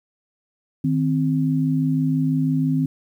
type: tone pair together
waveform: sine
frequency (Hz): 155.56 / 261.6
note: D#3 / C4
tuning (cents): 0 / 0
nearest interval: major sixth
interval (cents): 900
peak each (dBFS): -20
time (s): 0.84-2.86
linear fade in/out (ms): 5
effects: 9-bit